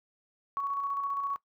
sine tone with tremolo, 1117 Hz, C#6, 13 cents sharp, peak -28 dBFS, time 0.57-1.36 s, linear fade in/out 0 ms, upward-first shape square, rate 15 Hz, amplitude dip 30%, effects noise-tail reverb RT60 0.1 s tail -20 dB re dry

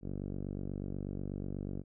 5% pulse tone with low-pass filter, 48.2 Hz, G1, 28 cents flat, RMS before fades -39 dBFS, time 0.01-1.84 s, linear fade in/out 50 ms, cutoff 270 Hz, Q 0.72, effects none

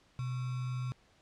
sine tone with sample-and-hold, 126.5 Hz, B2, 42 cents sharp, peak -33 dBFS, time 0.19-0.92 s, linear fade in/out 0 ms, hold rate 1225 Hz, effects pink hiss -66 dBFS RMS until 1.21 s + low-pass 6000 Hz 12 dB/octave

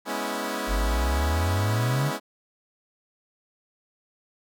10% pulse chord, C# minor seventh, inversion second, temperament equal with one note detuned, 207.7 / 246.9 / 277.2 / 325.8 Hz, G#3 / B3 / C#4 / E4, 0 / 0 / 0 / -20 cents, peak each -25 dBFS, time 0.05-2.2 s, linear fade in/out 50 ms
sine exponential sweep, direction up, 46.23 to 150 Hz, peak -22 dBFS, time 0.67-2.12 s, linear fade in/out 50 ms
effects none

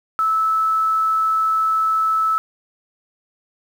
sine tone with quantisation, 1307 Hz, E6, 15 cents flat, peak -15 dBFS, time 0.19-2.38 s, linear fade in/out 0 ms, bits 7, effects none

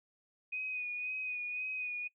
sine tone with vibrato, 2489 Hz, D#7, in tune, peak -35 dBFS, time 0.52-2.08 s, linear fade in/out 10 ms, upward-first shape sine, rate 1.9 Hz, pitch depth 29 cents each way, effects noise-tail reverb RT60 0.1 s tail -22 dB re dry

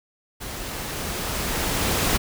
pink noise with level ramp, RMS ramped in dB -34 to -21 dBFS, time 0.4-2.18 s, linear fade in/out 20 ms, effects none

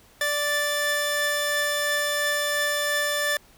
sawtooth tone pair together, 585.7 / 1760 Hz, D5 / A6, -5 / 0 cents, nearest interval octave + perfect fifth, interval 1905 cents, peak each -23 / -21 dBFS, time 0.21-3.37 s, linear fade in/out 2 ms, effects pink hiss -55 dBFS RMS until 3.57 s

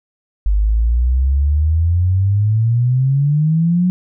sine exponential sweep, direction up, 49 to 183.7 Hz, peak -11 dBFS, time 0.46-3.9 s, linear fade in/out 0 ms, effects none

